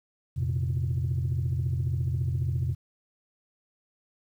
sine chord, F suspended fourth, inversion none, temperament just, 87.31 / 116.41 / 130.96 Hz, F2 / Bb2 / C3, 0 / -2 / +2 cents, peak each -28 / -30 / -27 dBFS, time 0.36-2.75 s, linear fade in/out 20 ms, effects tanh soft clip ceiling -20 dBFS + 10-bit

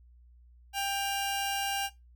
sawtooth tone pair together, 791.2 / 2824 Hz, G5 / F7, +16 / +19 cents, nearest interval octave + minor seventh, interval 2203 cents, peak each -27 / -32 dBFS, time 0.73-1.9 s, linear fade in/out 50 ms, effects noise-tail reverb RT60 0.2 s tail -18 dB re dry + added 60 Hz sine -54 dBFS peak until 2.15 s

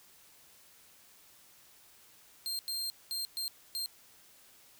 sawtooth tone bursts at uneven times, 4186 Hz, C8, in tune, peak -31 dBFS, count 5, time 2.46-2.59 / 2.68-2.9 / 3.11-3.25 / 3.37-3.48 / 3.75-3.86 s, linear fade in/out 0 ms, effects white hiss -60 dBFS RMS until 4.79 s

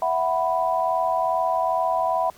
sine chord, E suspended second, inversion none, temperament just, 659.3 / 741.7 / 988.9 Hz, E5 / F#5 / B5, 0 / +4 / +2 cents, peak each -24 dBFS, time 0.02-2.3 s, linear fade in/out 2 ms, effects pink hiss -51 dBFS RMS until 2.37 s

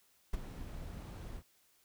brown noise with ADSR envelope, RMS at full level -33 dBFS, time 0.33-1.43 s, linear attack 8 ms, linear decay 19 ms, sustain -12 dB, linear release 67 ms, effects white hiss -70 dBFS RMS until 1.84 s

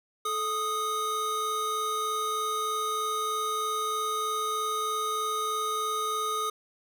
square tone pair together, 435 / 1241.8 Hz, A4 / D#6, -20 / -4 cents, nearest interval octave + tritone, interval 1816 cents, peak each -36 / -29 dBFS, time 0.25-6.5 s, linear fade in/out 5 ms, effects none

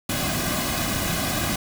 pink noise with comb filter, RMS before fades -25 dBFS, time 0.09-1.56 s, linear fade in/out 5 ms, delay 2.2 ms, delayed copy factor -0.7, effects none

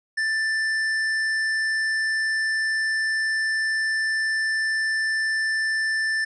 sine tone with tanh clipping, 1769 Hz, A6, 9 cents sharp, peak -23 dBFS, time 0.17-6.25 s, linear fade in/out 10 ms, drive 11 dB, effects resampled to 22050 Hz

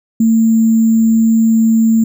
sine tone with sample-and-hold, 224.5 Hz, A3, 35 cents sharp, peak -7 dBFS, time 0.2-2.04 s, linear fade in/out 5 ms, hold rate 7350 Hz, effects none

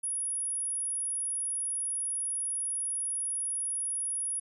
sine tone, 10340 Hz, E9, 34 cents flat, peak -30 dBFS, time 0.03-4.4 s, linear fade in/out 10 ms, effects none

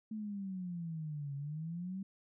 sine exponential two-way sweep, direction down then up, 220.3 to 138.59 to 196.7 Hz, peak -38 dBFS, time 0.11-2.03 s, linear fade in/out 5 ms, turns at 1.35 s, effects none

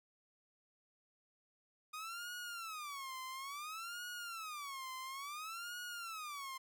sawtooth tone with vibrato, 1226 Hz, D#6, 26 cents flat, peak -40 dBFS, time 1.93-6.58 s, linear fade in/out 10 ms, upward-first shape sine, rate 0.58 Hz, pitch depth 290 cents each way, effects none

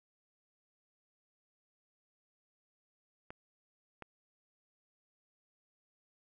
clicks, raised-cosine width 0.5 ms, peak -30 dBFS, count 2, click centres 3.305 / 4.023 s, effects none

